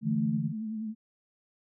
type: tone with vibrato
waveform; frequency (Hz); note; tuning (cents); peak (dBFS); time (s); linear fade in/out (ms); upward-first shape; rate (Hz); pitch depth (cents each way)
sine; 218.7; A3; -10; -32; 0.01-0.95; 50; sine; 10; 44
type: chord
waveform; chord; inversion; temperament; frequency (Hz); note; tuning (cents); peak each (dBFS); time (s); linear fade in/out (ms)
sine; D suspended second; none; just; 146.83 / 165.19 / 220.2; D3 / E3 / A3; 0 / +4 / +2; -32; 0.02-0.54; 50
effects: none